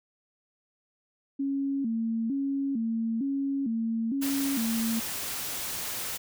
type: tone with vibrato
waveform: sine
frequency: 250 Hz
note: B3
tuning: 21 cents sharp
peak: -26 dBFS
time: 1.39-5 s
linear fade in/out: 10 ms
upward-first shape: square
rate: 1.1 Hz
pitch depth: 170 cents each way
type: noise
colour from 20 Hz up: white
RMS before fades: -34 dBFS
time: 4.21-6.18 s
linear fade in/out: 20 ms
effects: none